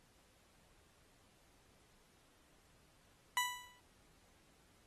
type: tone with exponential decay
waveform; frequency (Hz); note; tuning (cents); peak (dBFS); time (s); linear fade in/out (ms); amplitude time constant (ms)
20% pulse; 987.8; B5; 0; -25; 3.37-3.8; 1; 93
effects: pink hiss -70 dBFS RMS until 4.86 s + AAC 32 kbps